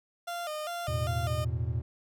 30% pulse tone with vibrato, 650 Hz, E5, 24 cents flat, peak -31 dBFS, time 0.27-1.45 s, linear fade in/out 10 ms, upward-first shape square, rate 2.5 Hz, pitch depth 110 cents each way
triangle chord, E suspended fourth, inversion none, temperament equal, 82.41 / 110 / 123.47 Hz, E2 / A2 / B2, 0 / 0 / 0 cents, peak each -31 dBFS, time 0.88-1.82 s, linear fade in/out 5 ms
effects none

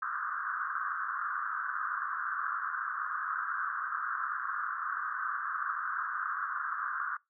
pink band-pass noise, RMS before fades -35 dBFS, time 0.02-7.17 s, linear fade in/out 5 ms, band 1100 to 1600 Hz, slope 96 dB/octave, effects noise-tail reverb RT60 0.2 s tail -24 dB re dry

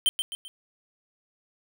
square tone with echo, 3116 Hz, G7, 11 cents flat, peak -19 dBFS, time 0.06-0.09 s, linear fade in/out 0 ms, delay 130 ms, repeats 3, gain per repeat -7 dB, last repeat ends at 0.48 s, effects none

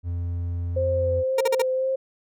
triangle tone, 86.7 Hz, F2, 12 cents flat, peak -23 dBFS, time 0.03-1.24 s, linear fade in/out 50 ms
sine tone with vibrato, 523.3 Hz, C5, in tune, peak -21 dBFS, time 0.76-1.96 s, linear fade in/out 10 ms, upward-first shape sine, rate 1.9 Hz, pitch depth 22 cents each way
30% pulse tone bursts, 466.2 Hz, A#4, in tune, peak -17 dBFS, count 4, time 1.38-1.621 s, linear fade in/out 5 ms, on 28 ms, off 43 ms
effects none

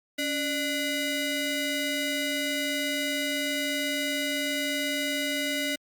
20% pulse ring-modulated tone, 879 Hz, A5, 2 cents flat, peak -19 dBFS, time 0.18-5.76 s, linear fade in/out 10 ms, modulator 1160 Hz, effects Opus 48 kbps

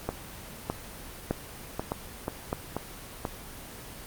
two click trains, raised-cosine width 1 ms, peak -15 / -14 dBFS, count 5 / 5, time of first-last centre 1.31-3.252 / 0.09-2.529 s, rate 2.06 / 1.64 Hz, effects pink hiss -43 dBFS RMS until 4.06 s + Opus 24 kbps

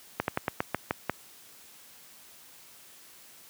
slowing click train, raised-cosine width 0.5 ms, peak -11 dBFS, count 8, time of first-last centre 0.2-1.096 s, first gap 81 ms, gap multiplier 1.15, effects white hiss -53 dBFS RMS until 3.49 s + high-pass 80 Hz 12 dB/octave

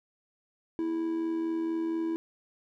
triangle tone with amplitude modulation, 327.9 Hz, E4, 9 cents flat, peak -24 dBFS, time 0.79-2.16 s, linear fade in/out 0 ms, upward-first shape sine, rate 84.3 Hz, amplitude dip 45%, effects none

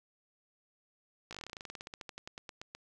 slowing click train, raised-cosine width 0.2 ms, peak -26 dBFS, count 26, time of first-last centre 1.31-2.75 s, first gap 17 ms, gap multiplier 1.09, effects none

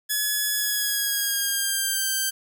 5% pulse tone with pitch glide, 1699 to 1567 Hz, G#6 to G6, +39 to -1 cents, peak -12 dBFS, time 0.09-2.31 s, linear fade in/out 20 ms, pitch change -140 cents, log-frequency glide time 0.53-2.08 s, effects none

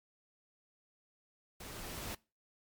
pink noise with level ramp, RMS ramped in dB -48 to -41 dBFS, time 1.6-2.15 s, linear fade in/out 5 ms, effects noise-tail reverb RT60 0.3 s tail -23 dB re dry + MP3 96 kbps

